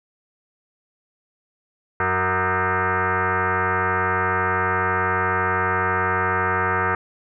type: tone with frequency modulation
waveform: sine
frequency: 185 Hz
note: F#3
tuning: in tune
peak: -18 dBFS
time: 2-6.95 s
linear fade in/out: 2 ms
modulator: 278 Hz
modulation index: 6
effects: none